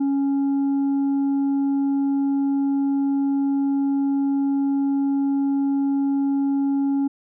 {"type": "tone with tanh clipping", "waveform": "triangle", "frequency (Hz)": 277.2, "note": "C#4", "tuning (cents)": 0, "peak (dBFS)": -19, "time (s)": [0, 7.08], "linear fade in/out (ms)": 10, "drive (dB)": 8, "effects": []}